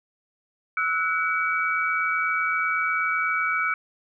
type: tone cluster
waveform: sine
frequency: 1305 / 1473 / 2278 Hz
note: E6 / F#6 / C#7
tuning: -18 / -8 / +47 cents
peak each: -26 dBFS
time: 0.77-3.74 s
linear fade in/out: 2 ms
effects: none